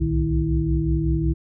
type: tone cluster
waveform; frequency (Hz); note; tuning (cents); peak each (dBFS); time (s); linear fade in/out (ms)
sine; 62.9 / 68.3 / 113.5 / 153.8 / 327.1; B1 / C#2 / A#2 / D#3 / E4; +32 / -25 / -46 / -20 / -13; -24 / -25 / -31 / -23 / -25; 0-1.34; 20
effects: none